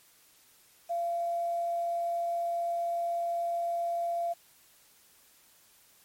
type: tone with quantisation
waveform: sine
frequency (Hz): 686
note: F5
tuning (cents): -31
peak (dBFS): -28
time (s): 0.89-4.34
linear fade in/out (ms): 20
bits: 9
effects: white hiss -61 dBFS RMS until 6.04 s + MP3 64 kbps